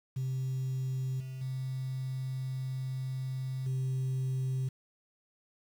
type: tone with level steps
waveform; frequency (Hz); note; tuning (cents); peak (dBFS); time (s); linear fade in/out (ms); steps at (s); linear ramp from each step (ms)
sine; 130.81; C3; 0; -29 / -37 / -32 / -27; 0.16-4.69; 10; 1.2 / 1.41 / 3.66; 5
effects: tanh soft clip ceiling -28 dBFS + 9-bit